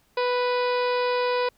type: harmonic tone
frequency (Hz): 493.9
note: B4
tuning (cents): 0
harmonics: 1 / 2 / 3 / 4 / 5 / 6 / 7 / 8 / 9 / 10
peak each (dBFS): -23 / -27 / -35 / -38 / -35 / -43 / -43 / -39 / -43 / -42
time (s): 0.17-1.49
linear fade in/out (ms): 5
effects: pink hiss -64 dBFS RMS until 1.57 s